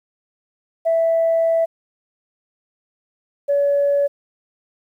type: tone pair in turn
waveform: sine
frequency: 659.3 / 567.9 Hz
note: E5 / C#5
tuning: 0 / +42 cents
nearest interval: minor third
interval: 258 cents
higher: first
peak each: -13 dBFS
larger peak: neither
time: 0.85-1.66 / 3.48-4.08 s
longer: first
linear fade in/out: 20 ms
effects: tanh soft clip ceiling -10 dBFS + 9-bit